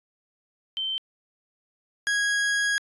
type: tone pair in turn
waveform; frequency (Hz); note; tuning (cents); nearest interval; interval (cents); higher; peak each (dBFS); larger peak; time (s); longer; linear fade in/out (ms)
sine / 40% pulse; 3105 / 1651; G7 / G#6; -17 / -11; major seventh; 1094; first; -26 / -21; second; 0.77-0.98 / 2.07-2.78; second; 0
effects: resampled to 24000 Hz